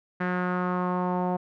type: tone with low-pass filter sweep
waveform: sawtooth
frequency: 180.5 Hz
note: F#3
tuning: 43 cents flat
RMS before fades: -27 dBFS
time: 0.2-1.37 s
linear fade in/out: 10 ms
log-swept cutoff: 1700 to 810 Hz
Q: 3.3
effects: none